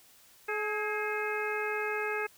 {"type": "harmonic tone with a mistuned harmonic", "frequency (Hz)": 425, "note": "G#4", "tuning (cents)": 40, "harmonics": [1, 2, 3, 4, 5, 6], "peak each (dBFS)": [-34, -39, -39, -36, -39, -39], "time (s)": [0.48, 2.27], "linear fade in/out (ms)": 10, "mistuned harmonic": 4, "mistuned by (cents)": -58, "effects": ["white hiss -59 dBFS RMS until 2.37 s"]}